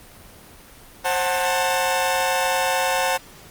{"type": "chord", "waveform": "sawtooth", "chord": "F# diminished", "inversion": "second", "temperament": "just", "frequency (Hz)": [532.8, 740, 888], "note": ["C5", "F#5", "A5"], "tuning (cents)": [31, 0, 16], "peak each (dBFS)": -20, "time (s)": [1.04, 3.18], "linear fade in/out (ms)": 20, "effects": ["pink hiss -45 dBFS RMS until 3.5 s", "Opus 24 kbps"]}